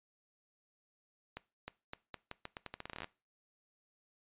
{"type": "accelerating click train", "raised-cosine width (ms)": 0.3, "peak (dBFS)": -26, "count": 19, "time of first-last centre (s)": [1.37, 3.044], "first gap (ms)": 310, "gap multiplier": 0.82, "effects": ["noise-tail reverb RT60 0.3 s tail -20 dB re dry", "resampled to 8000 Hz"]}